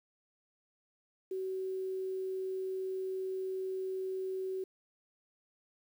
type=tone with quantisation; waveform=sine; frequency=377.7 Hz; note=F#4; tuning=36 cents sharp; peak=-34 dBFS; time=1.31-4.64 s; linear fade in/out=5 ms; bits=10; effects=none